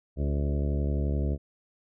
harmonic tone with a mistuned harmonic, 71.6 Hz, D2, 43 cents flat, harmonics 1 / 2 / 3 / 4 / 5 / 6 / 7 / 8 / 9, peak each -26 / -32 / -36 / -38 / -40 / -42 / -43 / -44 / -45 dBFS, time 0.16-1.38 s, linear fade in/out 50 ms, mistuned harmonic 6, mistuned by -17 cents, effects none

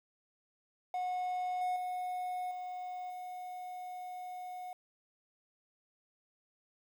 triangle tone with level steps, 729 Hz, F#5, 26 cents flat, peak -31 / -29 / -33 / -37 / -39 dBFS, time 0.94-4.73 s, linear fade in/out 2 ms, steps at 1.61 / 1.76 / 2.51 / 3.1 s, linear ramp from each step 2 ms, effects 10-bit

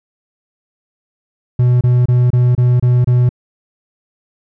triangle tone bursts, 123.47 Hz, B2, in tune, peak -6 dBFS, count 7, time 1.59-3.292 s, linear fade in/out 5 ms, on 220 ms, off 27 ms, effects none

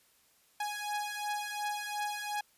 sawtooth beating tone pair, 830.6 / 833.4 Hz, G#5 / G#5, 0 / +6 cents, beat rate 2.8 Hz, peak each -33 / -34 dBFS, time 0.6-2.41 s, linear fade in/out 5 ms, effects white hiss -67 dBFS RMS until 2.57 s + resampled to 32000 Hz

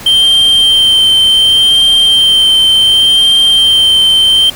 triangle tone with vibrato, 3136 Hz, G7, in tune, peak -3 dBFS, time 0.06-4.5 s, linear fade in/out 5 ms, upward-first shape sine, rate 0.68 Hz, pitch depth 15 cents each way, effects pink hiss -28 dBFS RMS until 4.55 s

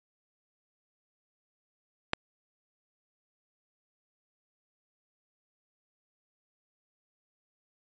click, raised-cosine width 0.3 ms, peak -9 dBFS, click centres 2.134 s, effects resampled to 16000 Hz

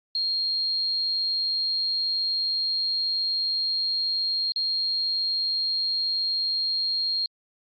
sine tone with dropouts, 4233 Hz, C8, 19 cents sharp, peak -23 dBFS, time 0.15-7.26 s, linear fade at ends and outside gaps 2 ms, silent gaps 4.521-4.56 s, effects Opus 48 kbps

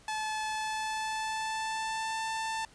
sawtooth tone with pitch glide, 865 to 888.8 Hz, A5 to A5, -30 to +17 cents, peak -28 dBFS, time 0.08-2.65 s, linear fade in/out 2 ms, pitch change +47 cents, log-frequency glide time 0.46-2.2 s, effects pink hiss -58 dBFS RMS until 2.74 s + resampled to 22050 Hz

